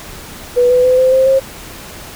sine tone with pitch steps, 490.3 / 498.9 / 507.6 / 516.5 / 525.5 / 534.7 Hz, B4 / B4 / B4 / C5 / C5 / C5, -13 / +17 / +47 / -22 / +7 / +37 cents, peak -7 dBFS, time 0.56-1.4 s, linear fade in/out 20 ms, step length 140 ms, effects pink hiss -32 dBFS RMS until 2.15 s

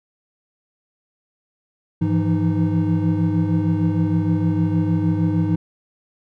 triangle tone cluster, 101.6 / 163.6 / 170.1 / 308.9 Hz, G#2 / E3 / F3 / D#4, -38 / -13 / -45 / -12 cents, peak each -20 dBFS, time 2.01-5.56 s, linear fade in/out 10 ms, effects none

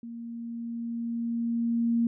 sine tone with level ramp, 233.1 Hz, A#3, in tune, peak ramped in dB -37 to -21 dBFS, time 0.03-2.07 s, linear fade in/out 2 ms, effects none

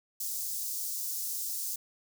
white high-pass noise, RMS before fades -35 dBFS, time 0.2-1.76 s, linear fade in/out 5 ms, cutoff 5300 Hz, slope 24 dB/octave, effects none

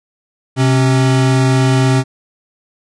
square tone pair together, 129.2 / 270.3 Hz, C3 / C#4, -21 / -44 cents, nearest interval octave + minor second, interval 1277 cents, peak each -11 / -17 dBFS, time 0.56-2.04 s, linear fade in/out 50 ms, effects resampled to 22050 Hz

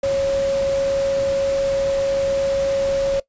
sine tone in noise, 550 Hz, C#5, 14 cents flat, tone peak -16 dBFS, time 0.03-3.2 s, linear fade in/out 5 ms, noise pink, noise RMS -32 dBFS, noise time 0.03-3.2 s, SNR +13 dB, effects noise-tail reverb RT60 0.1 s tail -19 dB re dry + resampled to 16000 Hz

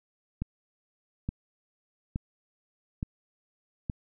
click train, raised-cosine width 5 ms, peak -18 dBFS, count 5, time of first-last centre 0.42-3.898 s, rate 1.15 Hz, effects none

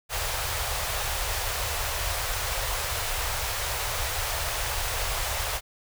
pink band-stop noise, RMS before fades -29 dBFS, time 0.09-5.61 s, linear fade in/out 50 ms, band 100 to 530 Hz, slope 24 dB/octave, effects none

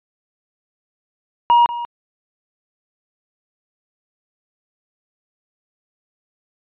triangle tone with echo, 951 Hz, A#5, 34 cents sharp, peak -7 dBFS, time 1.5-1.66 s, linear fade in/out 0 ms, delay 190 ms, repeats 1, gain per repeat -14 dB, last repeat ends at 1.85 s, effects resampled to 8000 Hz

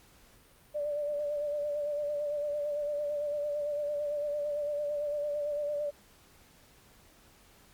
sine tone with vibrato, 587 Hz, D5, 1 cent flat, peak -30 dBFS, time 0.74-5.91 s, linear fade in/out 20 ms, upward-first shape sine, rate 8.9 Hz, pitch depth 34 cents each way, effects pink hiss -60 dBFS RMS until 7.73 s + Opus 48 kbps

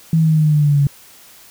sine linear sweep, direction down, 163.3 to 140 Hz, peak -10 dBFS, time 0.13-0.87 s, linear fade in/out 2 ms, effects white hiss -44 dBFS RMS until 1.5 s

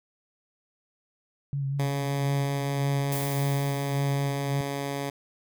sine tone with vibrato, 138.59 Hz, C#3, in tune, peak -26 dBFS, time 1.53-4.61 s, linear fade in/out 0 ms, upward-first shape sine, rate 5.3 Hz, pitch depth 31 cents each way
10% pulse tone, 140.3 Hz, C#3, 21 cents sharp, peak -21 dBFS, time 1.79-5.1 s, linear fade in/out 5 ms
blue noise with exponential decay, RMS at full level -34 dBFS, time 3.12-5.1 s, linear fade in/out 1 ms, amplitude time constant 430 ms
effects none

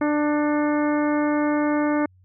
harmonic tone with a mistuned harmonic, 296.6 Hz, D4, 17 cents sharp, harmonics 1 / 2 / 3 / 4 / 5 / 6 / 7, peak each -20 / -26 / -30 / -32 / -34 / -36 / -37 dBFS, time 0.01-2.06 s, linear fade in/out 5 ms, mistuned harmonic 7, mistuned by +58 cents, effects added 92 Hz sine -52 dBFS peak until 2.24 s

